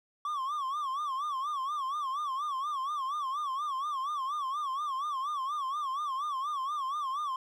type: tone with vibrato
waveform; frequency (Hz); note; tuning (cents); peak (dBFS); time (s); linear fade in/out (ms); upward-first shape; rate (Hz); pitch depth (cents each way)
triangle; 1125; C#6; +25; -29; 0.25-7.36; 2; sine; 4.2; 140
effects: none